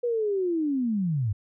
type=linear sweep; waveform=sine; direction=down; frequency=490.6 to 94.2 Hz; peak=-23 dBFS; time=0.03-1.33 s; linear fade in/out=10 ms; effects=none